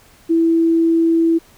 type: tone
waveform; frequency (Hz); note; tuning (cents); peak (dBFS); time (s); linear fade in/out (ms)
sine; 330.1; E4; +2; -11; 0.29-1.39; 20
effects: pink hiss -49 dBFS RMS until 1.57 s